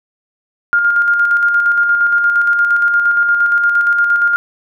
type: tone with tremolo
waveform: sine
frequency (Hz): 1410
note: F6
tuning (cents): +16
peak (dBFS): -8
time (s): 0.73-4.36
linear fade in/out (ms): 0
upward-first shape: square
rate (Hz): 8.6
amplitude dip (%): 35
effects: none